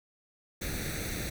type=noise with comb filter; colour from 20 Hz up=pink; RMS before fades=-35 dBFS; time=0.61-1.3 s; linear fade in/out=10 ms; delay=0.49 ms; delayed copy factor=+0.75; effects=none